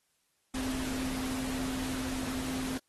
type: tone in noise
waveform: sine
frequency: 260 Hz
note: C4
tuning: 11 cents flat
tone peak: -34 dBFS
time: 0.54-2.78 s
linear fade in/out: 5 ms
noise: pink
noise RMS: -39 dBFS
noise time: 0.54-2.78 s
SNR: +2 dB
effects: white hiss -75 dBFS RMS until 2.88 s + AAC 32 kbps